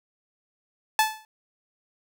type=tone with exponential decay; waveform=sawtooth; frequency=870 Hz; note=A5; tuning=20 cents flat; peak=-11 dBFS; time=0.99-1.25 s; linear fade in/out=1 ms; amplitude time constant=56 ms; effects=none